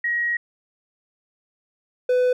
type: tone pair in turn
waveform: sine / triangle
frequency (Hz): 1896 / 500.3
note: A#6 / B4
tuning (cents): +29 / +22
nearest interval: octave + major seventh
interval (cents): 2307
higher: first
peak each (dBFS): -20 / -14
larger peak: second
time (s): 0.04-0.37 / 2.09-2.33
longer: first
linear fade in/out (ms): 5
effects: none